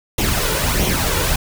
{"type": "noise with flanger", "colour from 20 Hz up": "pink", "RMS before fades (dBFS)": -18, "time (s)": [0.18, 1.36], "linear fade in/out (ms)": 5, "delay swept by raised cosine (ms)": [0.31, 2.11], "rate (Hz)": 1.5, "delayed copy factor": 0.55, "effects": []}